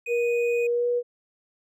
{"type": "tone", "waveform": "triangle", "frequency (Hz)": 2489, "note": "D#7", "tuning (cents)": 0, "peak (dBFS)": -30, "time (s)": [0.06, 0.67], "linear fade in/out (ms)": 5}
{"type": "tone with pitch glide", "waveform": "sine", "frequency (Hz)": [474.9, 484.3], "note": ["A#4", "B4"], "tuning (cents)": [32, -34], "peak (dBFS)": -21, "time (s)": [0.07, 1.03], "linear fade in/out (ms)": 50, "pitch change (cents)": 34, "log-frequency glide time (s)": [0.67, 0.88]}
{"effects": []}